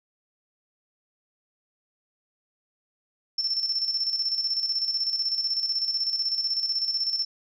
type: tone with tremolo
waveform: sine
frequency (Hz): 5370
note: E8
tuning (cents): +31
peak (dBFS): -22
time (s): 3.38-7.25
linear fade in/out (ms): 5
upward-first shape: square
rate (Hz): 16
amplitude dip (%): 55
effects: none